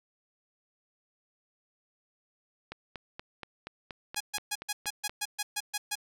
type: click train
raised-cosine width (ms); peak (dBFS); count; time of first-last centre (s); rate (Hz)
0.3; -23; 11; 2.72-5.095; 4.21
type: tone bursts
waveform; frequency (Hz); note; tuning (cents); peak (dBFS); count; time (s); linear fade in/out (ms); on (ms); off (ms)
5% pulse; 830.6; G#5; 0; -18; 11; 4.16-5.955; 10; 45; 130
effects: none